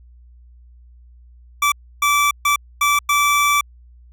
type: tone bursts at uneven times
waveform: 25% pulse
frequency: 1160 Hz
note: D6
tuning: 22 cents flat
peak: -10 dBFS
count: 5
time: 1.62-1.72 / 2.02-2.31 / 2.45-2.56 / 2.81-2.99 / 3.09-3.61 s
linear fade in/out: 5 ms
effects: added 60 Hz sine -43 dBFS peak until 4.12 s